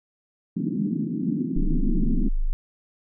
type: band-pass noise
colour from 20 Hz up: pink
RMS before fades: -26 dBFS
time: 0.56-2.29 s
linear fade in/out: 10 ms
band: 160 to 310 Hz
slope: 48 dB/octave
type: tone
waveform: sine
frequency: 25.98 Hz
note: G#0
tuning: 2 cents sharp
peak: -19 dBFS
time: 1.56-2.53 s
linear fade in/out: 0 ms
effects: none